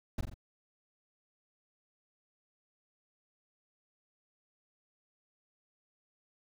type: noise with echo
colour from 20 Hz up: brown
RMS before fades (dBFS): -31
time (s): 0.18-0.21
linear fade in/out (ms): 5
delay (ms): 44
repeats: 3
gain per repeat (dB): -5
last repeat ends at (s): 0.342
effects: none